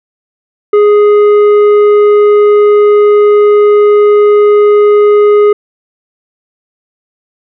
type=tone with tanh clipping; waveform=triangle; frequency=415.3 Hz; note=G#4; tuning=in tune; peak=-4 dBFS; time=0.73-5.53 s; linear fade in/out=5 ms; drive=12 dB; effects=none